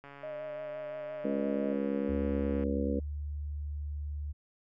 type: click train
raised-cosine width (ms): 0.5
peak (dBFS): -34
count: 367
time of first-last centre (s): 0.04-2.636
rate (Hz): 141
type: tone with vibrato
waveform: sine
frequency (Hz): 611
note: D#5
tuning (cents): -32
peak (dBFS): -37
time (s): 0.23-1.73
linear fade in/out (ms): 5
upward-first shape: sine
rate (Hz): 5.8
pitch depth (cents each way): 31
type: harmonic tone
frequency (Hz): 69.3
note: C#2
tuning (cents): 0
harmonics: 3 / 4 / 5 / 6 / 7 / 8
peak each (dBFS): -34 / -34 / -41 / -44 / -35 / -41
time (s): 1.24-3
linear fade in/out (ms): 10
type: tone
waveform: sine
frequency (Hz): 73.42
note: D2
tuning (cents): 0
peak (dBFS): -34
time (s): 2.08-4.33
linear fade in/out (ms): 20
effects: none